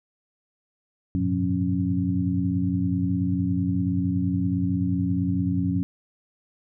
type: tone cluster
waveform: sine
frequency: 93.7 / 104.3 / 121.2 / 179.7 / 275.3 Hz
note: F#2 / G#2 / B2 / F3 / C#4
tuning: +22 / +8 / -32 / +50 / -12 cents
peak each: -28 / -32 / -33 / -25 / -26 dBFS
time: 1.15-5.83 s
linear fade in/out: 0 ms
effects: none

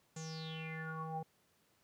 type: tone with low-pass filter sweep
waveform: square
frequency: 160 Hz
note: D#3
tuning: 49 cents sharp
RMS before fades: -43 dBFS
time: 0.16-1.23 s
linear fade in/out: 5 ms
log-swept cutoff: 7200 to 690 Hz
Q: 9.6
effects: pink hiss -73 dBFS RMS until 1.83 s + high-pass 100 Hz 12 dB/octave

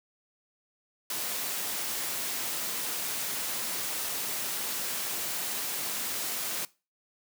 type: high-pass noise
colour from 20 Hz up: white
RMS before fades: -33 dBFS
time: 1.1-6.65 s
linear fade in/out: 2 ms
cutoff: 150 Hz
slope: 12 dB/octave
effects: noise-tail reverb RT60 0.3 s tail -21 dB re dry

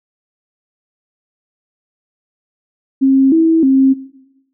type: tone with pitch steps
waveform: sine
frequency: 268.3 / 325.3 / 267.1 Hz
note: C4 / E4 / C4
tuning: +44 / -23 / +36 cents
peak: -7 dBFS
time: 3.01-3.94 s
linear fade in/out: 20 ms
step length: 310 ms
effects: noise-tail reverb RT60 0.9 s tail -17 dB re dry

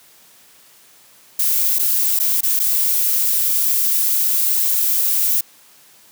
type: noise with dropouts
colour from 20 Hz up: violet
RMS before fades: -17 dBFS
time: 1.39-5.41 s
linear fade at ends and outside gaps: 5 ms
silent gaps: 1.787-1.793 / 2.19-2.198 / 2.409-2.431 / 2.593-2.598 s
effects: white hiss -49 dBFS RMS until 6.11 s + high-pass 100 Hz 12 dB/octave

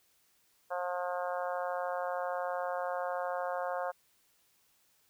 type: harmonic tone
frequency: 178.7 Hz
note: F3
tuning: 40 cents sharp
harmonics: 3 / 4 / 5 / 6 / 7 / 8 / 9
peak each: -36 / -37 / -42 / -42 / -45 / -45 / -48 dBFS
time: 0.7-3.92 s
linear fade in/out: 20 ms
effects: white hiss -70 dBFS RMS until 5.09 s

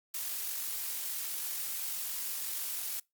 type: noise with amplitude modulation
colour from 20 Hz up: blue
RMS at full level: -35 dBFS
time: 0.14-3 s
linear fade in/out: 5 ms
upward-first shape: sine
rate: 46.1 Hz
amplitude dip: 30%
effects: noise-tail reverb RT60 0.2 s tail -25 dB re dry + Opus 48 kbps

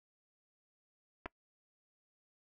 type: clicks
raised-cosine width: 0.5 ms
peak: -26 / -26 dBFS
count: 2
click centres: 1.258 / 1.261 s
effects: noise-tail reverb RT60 0.1 s tail -23 dB re dry

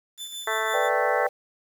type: tone with tremolo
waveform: sawtooth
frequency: 3517 Hz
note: A7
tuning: 1 cent flat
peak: -29 dBFS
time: 0.17-0.9 s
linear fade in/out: 50 ms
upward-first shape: sine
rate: 5.9 Hz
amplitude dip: 50%
type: harmonic tone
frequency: 220 Hz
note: A3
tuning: in tune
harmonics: 2 / 3 / 4 / 5 / 6 / 7 / 8 / 9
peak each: -32 / -32 / -32 / -32 / -32 / -32 / -32 / -32 dBFS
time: 0.47-1.27 s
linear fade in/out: 5 ms
type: chord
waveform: sine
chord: G major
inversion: first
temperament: equal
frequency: 493.9 / 587.3 / 784 Hz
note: B4 / D5 / G5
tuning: 0 / 0 / 0 cents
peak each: -27 dBFS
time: 0.73-1.29 s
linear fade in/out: 20 ms
effects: 8-bit

